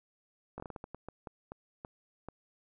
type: slowing click train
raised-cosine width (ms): 1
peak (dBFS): -28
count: 13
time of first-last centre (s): 0.58-2.286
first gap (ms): 19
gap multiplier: 1.33
effects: none